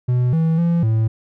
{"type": "tone with pitch steps", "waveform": "triangle", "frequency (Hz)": [124.2, 162.2, 169.9, 111.1], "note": ["B2", "E3", "F3", "A2"], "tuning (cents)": [10, -28, -47, 17], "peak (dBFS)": -12, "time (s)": [0.08, 1.08], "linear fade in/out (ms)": 10, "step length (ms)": 250, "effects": []}